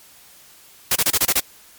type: noise bursts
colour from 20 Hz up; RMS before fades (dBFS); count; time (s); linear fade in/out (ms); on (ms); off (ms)
white; -17; 7; 0.91-1.4; 5; 46; 28
effects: white hiss -48 dBFS RMS until 1.78 s + MP3 96 kbps